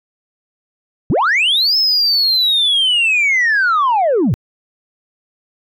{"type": "linear two-way sweep", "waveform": "sine", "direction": "up then down", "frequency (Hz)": [87.31, 5270, 87.31], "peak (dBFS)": -9, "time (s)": [1.1, 4.34], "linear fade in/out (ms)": 0, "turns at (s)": 1.77, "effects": ["tanh soft clip ceiling -9 dBFS"]}